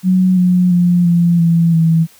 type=tone with pitch steps; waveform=sine; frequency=185 / 180.46 / 176.03 / 171.72 / 167.5 / 163.39 Hz; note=F#3 / F#3 / F3 / F3 / E3 / E3; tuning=0 / -43 / +14 / -29 / +28 / -15 cents; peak=-8 dBFS; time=0.03-2.07 s; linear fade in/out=50 ms; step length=340 ms; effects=white hiss -46 dBFS RMS until 2.19 s